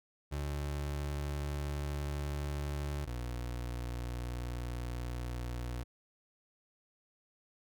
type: tone pair in turn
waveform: 30% pulse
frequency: 72.2 / 60.39 Hz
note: D2 / B1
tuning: -29 / -38 cents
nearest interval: minor third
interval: 309 cents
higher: first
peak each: -32 / -34 dBFS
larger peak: first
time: 0.31-3.06 / 3.06-5.84 s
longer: second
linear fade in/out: 20 ms
effects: none